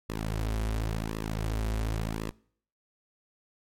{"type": "tone with flanger", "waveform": "sawtooth", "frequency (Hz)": 54.3, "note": "A1", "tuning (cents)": -22, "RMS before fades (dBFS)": -31, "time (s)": [0.09, 2.31], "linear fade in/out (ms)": 5, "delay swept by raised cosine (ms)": [1.3, 6.7], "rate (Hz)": 0.93, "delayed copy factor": -0.8, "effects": ["noise-tail reverb RT60 0.6 s tail -24 dB re dry", "MP3 64 kbps"]}